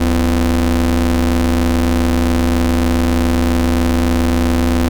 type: ring-modulated tone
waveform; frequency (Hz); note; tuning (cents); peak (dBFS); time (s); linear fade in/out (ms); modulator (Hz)
35% pulse; 87.31; F2; 0; -7; 0-4.89; 10; 163
effects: none